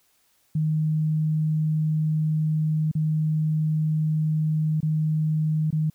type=tone with dropouts; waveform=sine; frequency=155.4 Hz; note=D#3; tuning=2 cents flat; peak=-20 dBFS; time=0.55-5.9 s; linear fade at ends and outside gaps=5 ms; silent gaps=2.915-2.951 / 4.805-4.828 / 5.706-5.726 s; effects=white hiss -65 dBFS RMS until 5.94 s